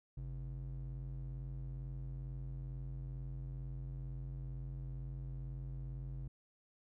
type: ring-modulated tone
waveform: triangle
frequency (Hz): 92.3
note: F#2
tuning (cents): -4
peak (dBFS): -36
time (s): 0.17-6.28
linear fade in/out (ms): 5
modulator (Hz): 41.1
effects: none